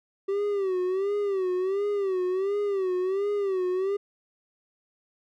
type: tone with vibrato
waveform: triangle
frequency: 386.7 Hz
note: G4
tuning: 24 cents flat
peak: -22 dBFS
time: 0.28-3.97 s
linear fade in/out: 10 ms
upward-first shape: sine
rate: 1.4 Hz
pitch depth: 110 cents each way
effects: none